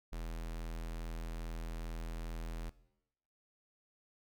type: tone with notch filter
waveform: square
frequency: 41.2 Hz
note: E1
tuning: in tune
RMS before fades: -41 dBFS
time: 0.12-2.7 s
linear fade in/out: 10 ms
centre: 91 Hz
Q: 1.2
effects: noise-tail reverb RT60 0.9 s tail -19 dB re dry